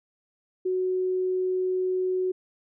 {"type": "tone", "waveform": "sine", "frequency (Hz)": 370, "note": "F#4", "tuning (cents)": 0, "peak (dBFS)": -23, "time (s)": [0.65, 2.32], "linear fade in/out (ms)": 10, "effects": []}